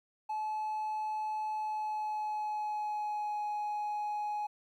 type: tone with pitch glide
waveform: triangle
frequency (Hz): 860 to 837.5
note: A5 to G#5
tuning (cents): -40 to +14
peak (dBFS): -30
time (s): 0.29-4.47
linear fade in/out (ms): 10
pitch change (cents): -46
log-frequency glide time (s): 1.54-3.43
effects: tanh soft clip ceiling -27 dBFS + 12-bit